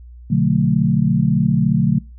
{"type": "chord", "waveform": "sine", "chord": "B minor seventh", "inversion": "none", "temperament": "equal with one note detuned", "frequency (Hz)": [123.47, 146.83, 181.29, 220], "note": ["B2", "D3", "F#3", "A3"], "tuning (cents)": [0, 0, -35, 0], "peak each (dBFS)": [-21, -17, -17, -19], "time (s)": [0.3, 1.99], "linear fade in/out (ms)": 10, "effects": ["noise-tail reverb RT60 0.3 s tail -26 dB re dry", "added 60 Hz sine -36 dBFS peak until 2.18 s"]}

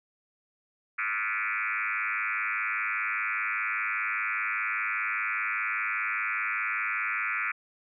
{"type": "tone with frequency modulation", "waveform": "sine", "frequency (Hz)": 1851, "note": "A#6", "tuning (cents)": -13, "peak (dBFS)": -27, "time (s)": [0.98, 7.52], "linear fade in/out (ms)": 10, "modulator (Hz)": 105, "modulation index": 5.7, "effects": []}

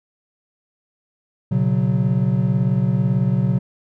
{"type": "chord", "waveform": "triangle", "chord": "B suspended second", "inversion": "none", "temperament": "equal with one note detuned", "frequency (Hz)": [120.51, 138.59, 185], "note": ["B2", "C#3", "F#3"], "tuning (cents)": [-42, 0, 0], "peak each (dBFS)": -18, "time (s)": [1.51, 3.59], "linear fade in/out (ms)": 10, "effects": []}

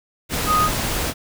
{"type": "tone in noise", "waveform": "sine", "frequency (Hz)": 1244.5, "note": "D#6", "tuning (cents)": 0, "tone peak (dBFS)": -15, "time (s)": [0.46, 0.7], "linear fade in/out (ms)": 50, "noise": "pink", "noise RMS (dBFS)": -23, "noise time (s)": [0.29, 1.14], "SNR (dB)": 5, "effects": []}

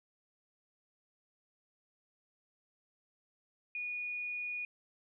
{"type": "tone", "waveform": "sine", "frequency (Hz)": 2455, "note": "D#7", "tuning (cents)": -24, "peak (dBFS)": -36, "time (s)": [3.75, 4.65], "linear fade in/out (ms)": 2, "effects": []}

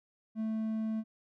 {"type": "tone", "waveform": "triangle", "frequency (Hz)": 220, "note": "A3", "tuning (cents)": 0, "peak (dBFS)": -29, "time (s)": [0.35, 1.04], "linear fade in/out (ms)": 50, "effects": []}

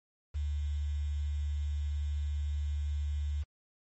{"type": "tone with quantisation", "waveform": "sine", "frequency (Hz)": 73.42, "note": "D2", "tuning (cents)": 0, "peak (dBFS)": -30, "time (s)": [0.34, 3.44], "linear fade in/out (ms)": 20, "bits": 9, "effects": ["MP3 32 kbps"]}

